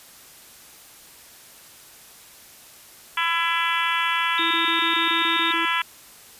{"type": "harmonic tone", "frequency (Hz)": 334.6, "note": "E4", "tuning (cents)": 26, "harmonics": [3, 4, 5, 6, 7, 8, 9, 10], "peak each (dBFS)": [-26, -27, -28, -29, -29, -30, -31, -31], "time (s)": [3.17, 5.82], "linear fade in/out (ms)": 5}
{"type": "tone", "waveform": "sine", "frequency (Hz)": 3672, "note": "A#7", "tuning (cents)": -27, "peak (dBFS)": -25, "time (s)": [4.38, 5.52], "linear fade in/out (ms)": 2}
{"type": "tone bursts", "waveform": "sine", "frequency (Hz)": 329.6, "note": "E4", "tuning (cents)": 0, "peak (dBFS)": -29, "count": 9, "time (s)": [4.39, 5.654], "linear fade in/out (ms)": 5, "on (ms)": 120, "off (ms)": 23}
{"effects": ["white hiss -47 dBFS RMS until 6.39 s", "resampled to 32000 Hz"]}